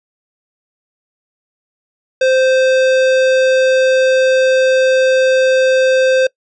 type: tone with hard clipping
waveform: sine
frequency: 521 Hz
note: C5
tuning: 7 cents flat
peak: -11 dBFS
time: 2.21-6.27 s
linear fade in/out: 5 ms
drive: 16 dB
effects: noise-tail reverb RT60 0.1 s tail -24 dB re dry + resampled to 22050 Hz